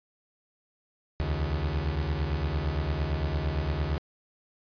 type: beating tone pair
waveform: 30% pulse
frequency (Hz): 70 / 78.8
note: C#2 / D#2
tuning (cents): +18 / +23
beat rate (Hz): 8.8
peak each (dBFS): -27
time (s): 1.2-3.98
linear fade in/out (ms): 0
effects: resampled to 11025 Hz